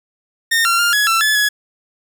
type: tone with pitch steps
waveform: sawtooth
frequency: 1831 / 1372 / 1403 / 1683 / 1340 / 1723 / 1685 Hz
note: A#6 / F6 / F6 / G#6 / E6 / A6 / G#6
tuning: -32 / -31 / +8 / +23 / +28 / -37 / +25 cents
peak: -9 dBFS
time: 0.51-1.49 s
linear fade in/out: 10 ms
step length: 140 ms
effects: none